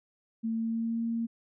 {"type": "tone with pitch glide", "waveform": "sine", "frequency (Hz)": [225.6, 230.2], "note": ["A3", "A#3"], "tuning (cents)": [44, -22], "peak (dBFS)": -28, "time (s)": [0.43, 1.27], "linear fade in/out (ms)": 20, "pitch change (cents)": 34, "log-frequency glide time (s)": [0.56, 1.03], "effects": []}